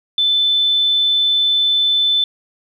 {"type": "tone", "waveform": "sine", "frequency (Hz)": 3520, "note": "A7", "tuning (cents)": 0, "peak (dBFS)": -12, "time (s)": [0.18, 2.24], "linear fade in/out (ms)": 2, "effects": ["8-bit"]}